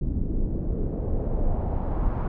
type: noise with low-pass filter sweep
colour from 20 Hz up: brown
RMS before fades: -25 dBFS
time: 0.01-2.28 s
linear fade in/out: 5 ms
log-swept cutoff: 260 to 1100 Hz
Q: 1.6
effects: none